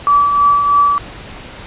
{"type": "tone with tremolo", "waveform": "sine", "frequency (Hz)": 1152, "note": "D6", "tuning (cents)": -34, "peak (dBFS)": -6, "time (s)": [0.07, 0.98], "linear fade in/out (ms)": 0, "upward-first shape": "triangle", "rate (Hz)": 3.1, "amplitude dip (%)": 50, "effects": ["pink hiss -32 dBFS RMS until 1.66 s", "resampled to 8000 Hz"]}